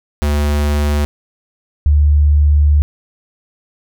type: tone pair in turn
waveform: square / sine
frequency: 73.42 / 73.68 Hz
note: D2 / D2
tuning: 0 / +6 cents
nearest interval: unison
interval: 6 cents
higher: second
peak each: -13 / -7 dBFS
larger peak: second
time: 0.22-1.05 / 1.86-2.82 s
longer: second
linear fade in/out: 0 ms
effects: none